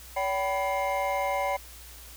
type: tone cluster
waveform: triangle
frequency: 569 / 770 / 991 / 2118 Hz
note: C#5 / G5 / B5 / C7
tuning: +45 / -31 / +6 / +21 cents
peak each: -28 / -28 / -30 / -33 dBFS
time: 0.16-1.57 s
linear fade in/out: 10 ms
effects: added 60 Hz sine -48 dBFS peak until 2.16 s + white hiss -48 dBFS RMS until 2.16 s